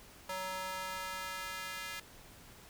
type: tone with high-pass filter sweep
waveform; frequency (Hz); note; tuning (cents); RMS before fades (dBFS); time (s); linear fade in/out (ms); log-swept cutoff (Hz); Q
square; 187.1; F#3; +20; -41; 0.29-2; 5; 760 to 1800; 1.3
effects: pink hiss -56 dBFS RMS until 2.69 s